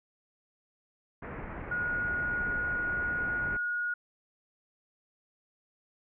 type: low-pass noise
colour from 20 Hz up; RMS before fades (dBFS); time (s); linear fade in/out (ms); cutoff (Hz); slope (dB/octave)
pink; -40; 1.22-3.57; 5; 2200; 48
type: tone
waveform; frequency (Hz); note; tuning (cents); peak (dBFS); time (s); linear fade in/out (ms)
sine; 1444; F#6; -43; -29; 1.71-3.94; 5
effects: none